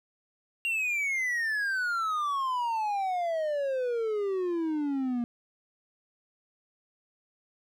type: exponential sweep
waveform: triangle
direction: down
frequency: 2784 to 235.1 Hz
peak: -25 dBFS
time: 0.65-5.24 s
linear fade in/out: 0 ms
effects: none